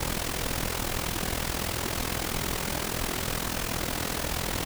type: noise with amplitude modulation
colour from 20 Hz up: pink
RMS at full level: -27 dBFS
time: 0-4.65 s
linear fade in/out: 10 ms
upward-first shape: sine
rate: 41.5 Hz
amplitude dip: 75%
effects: none